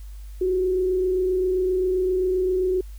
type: tone with frequency modulation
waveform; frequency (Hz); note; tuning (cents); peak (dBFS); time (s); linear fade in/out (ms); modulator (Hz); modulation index
sine; 370; F#4; 0; -19; 0.41-2.81; 5; 27.6; 0.32
effects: added 50 Hz sine -35 dBFS peak until 2.98 s + white hiss -56 dBFS RMS until 2.98 s